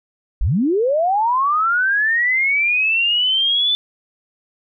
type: linear sweep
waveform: sine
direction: up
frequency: 31.17 to 3520 Hz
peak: -14 dBFS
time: 0.41-3.75 s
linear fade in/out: 0 ms
effects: none